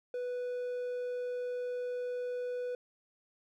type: tone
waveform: triangle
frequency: 493.9 Hz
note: B4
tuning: in tune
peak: -32 dBFS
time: 0.14-2.75 s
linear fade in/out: 2 ms
effects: none